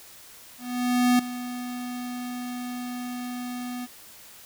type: tone with ADSR envelope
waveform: square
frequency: 246.9 Hz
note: B3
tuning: in tune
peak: -17 dBFS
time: 0.58-3.87 s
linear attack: 610 ms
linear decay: 5 ms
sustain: -15 dB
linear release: 31 ms
effects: white hiss -48 dBFS RMS until 4.45 s